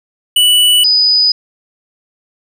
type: tone pair in turn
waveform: square / sine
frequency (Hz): 2960 / 4978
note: F#7 / D#8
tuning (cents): 0 / 0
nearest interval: major sixth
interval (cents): 900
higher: second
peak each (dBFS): -7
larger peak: neither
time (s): 0.36-0.84 / 0.84-1.32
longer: neither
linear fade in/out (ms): 5
effects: none